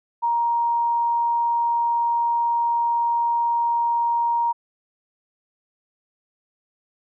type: tone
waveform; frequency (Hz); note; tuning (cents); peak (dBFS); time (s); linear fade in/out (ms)
sine; 939; A#5; +12; -18; 0.22-4.53; 20
effects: none